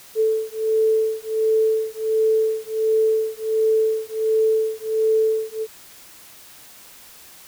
sine beating tone pair, 439.1 / 440.5 Hz, A4 / A4, -4 / +2 cents, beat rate 1.4 Hz, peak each -20 dBFS, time 0.15-5.67 s, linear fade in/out 50 ms, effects white hiss -45 dBFS RMS until 7.47 s

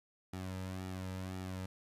sawtooth tone with flanger, 93.3 Hz, F#2, 15 cents sharp, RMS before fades -42 dBFS, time 0.33-1.66 s, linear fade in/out 5 ms, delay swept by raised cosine 1.9 to 2.77 ms, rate 1.9 Hz, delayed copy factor -0.6, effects resampled to 32000 Hz + 12-bit

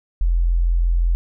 sine tone, 42.81 Hz, F1, 34 cents flat, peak -14 dBFS, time 0.21-1.15 s, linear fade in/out 0 ms, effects none

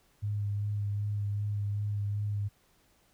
sine tone with vibrato, 102.8 Hz, G#2, 17 cents flat, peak -29 dBFS, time 0.22-2.49 s, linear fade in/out 20 ms, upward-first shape sine, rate 2.6 Hz, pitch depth 18 cents each way, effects pink hiss -67 dBFS RMS until 3.13 s

